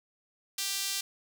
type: tone with high-pass filter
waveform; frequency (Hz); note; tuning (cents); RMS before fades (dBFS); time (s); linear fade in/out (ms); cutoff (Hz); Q
sawtooth; 392.9; G4; +4; -33; 0.58-1.01; 5; 4100; 1
effects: none